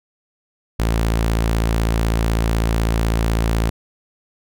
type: tone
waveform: sawtooth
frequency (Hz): 56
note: A1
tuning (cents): +31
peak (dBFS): -12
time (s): 0.79-3.7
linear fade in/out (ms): 10
effects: none